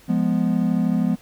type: chord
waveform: triangle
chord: F diminished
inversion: none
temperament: equal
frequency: 174.61 / 207.7 / 246.9 Hz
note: F3 / Ab3 / Cb4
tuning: 0 / 0 / 0 cents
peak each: -20 dBFS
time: 0.08-1.16 s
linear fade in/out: 20 ms
effects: pink hiss -51 dBFS RMS until 1.21 s